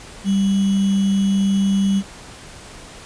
sine tone with sample-and-hold, 196 Hz, G3, in tune, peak -14 dBFS, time 0.24-2.03 s, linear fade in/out 50 ms, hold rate 3150 Hz, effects pink hiss -39 dBFS RMS until 3.05 s + resampled to 22050 Hz

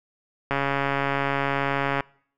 click train, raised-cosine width 0.5 ms, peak -9 dBFS, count 209, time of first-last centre 0.51-2.006 s, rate 139 Hz, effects noise-tail reverb RT60 0.6 s tail -25 dB re dry

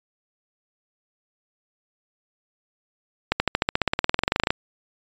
accelerating click train, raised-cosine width 0.3 ms, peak -3 dBFS, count 23, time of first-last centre 3.32-4.505 s, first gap 80 ms, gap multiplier 0.96, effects resampled to 16000 Hz

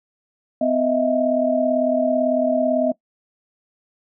sine tone cluster, 253.3 / 629 / 667 Hz, B3 / D#5 / E5, +44 / +19 / +20 cents, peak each -21 / -19 / -23 dBFS, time 0.61-2.92 s, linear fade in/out 5 ms, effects noise-tail reverb RT60 0.1 s tail -19 dB re dry

